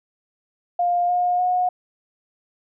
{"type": "tone with pitch steps", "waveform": "sine", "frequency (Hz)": [704, 714.7, 725.5], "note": ["F5", "F5", "F#5"], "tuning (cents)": [14, 40, -34], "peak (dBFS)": -17, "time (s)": [0.79, 1.69], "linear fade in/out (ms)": 5, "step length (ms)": 300, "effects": []}